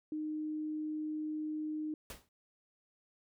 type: tone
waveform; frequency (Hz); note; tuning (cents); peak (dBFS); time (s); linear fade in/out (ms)
sine; 307.4; D#4; -21; -35; 0.12-1.94; 2
type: noise with exponential decay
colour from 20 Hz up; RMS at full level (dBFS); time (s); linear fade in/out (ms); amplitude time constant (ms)
pink; -42; 2.1-2.29; 1; 40
effects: none